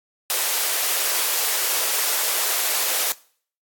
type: high-pass noise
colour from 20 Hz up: white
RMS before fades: -22 dBFS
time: 0.3-3.12 s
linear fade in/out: 0 ms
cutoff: 400 Hz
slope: 24 dB/octave
effects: noise-tail reverb RT60 0.5 s tail -21 dB re dry + AAC 64 kbps